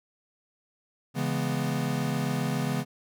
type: chord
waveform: square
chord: C# minor seventh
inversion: none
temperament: equal with one note detuned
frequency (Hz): 138.59 / 165.96 / 207.7 / 246.9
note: C#3 / E3 / G#3 / B3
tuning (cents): 0 / +12 / 0 / 0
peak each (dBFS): -31 / -33 / -35 / -33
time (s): 1.14-2.85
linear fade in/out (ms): 50
effects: none